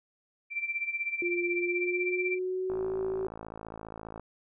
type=tone with tremolo; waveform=sine; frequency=2349 Hz; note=D7; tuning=in tune; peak=-27 dBFS; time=0.5-2.39 s; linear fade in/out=50 ms; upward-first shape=sine; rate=16 Hz; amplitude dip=75%
type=tone with pitch glide; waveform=sine; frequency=350.6 to 380.1 Hz; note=F4 to F#4; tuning=+7 to +47 cents; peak=-29 dBFS; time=1.22-3.27 s; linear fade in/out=2 ms; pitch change=+140 cents; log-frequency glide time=1.56-2.97 s
type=click train; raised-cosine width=1 ms; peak=-27 dBFS; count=83; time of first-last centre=2.7-4.196 s; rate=54.8 Hz
effects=none